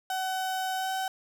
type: tone with pitch glide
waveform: 35% pulse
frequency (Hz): 754 to 761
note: F#5 to F#5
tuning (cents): +32 to +48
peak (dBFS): -27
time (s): 0.1-1.08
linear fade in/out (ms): 2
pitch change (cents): +16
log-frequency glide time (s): 0.76-0.89
effects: none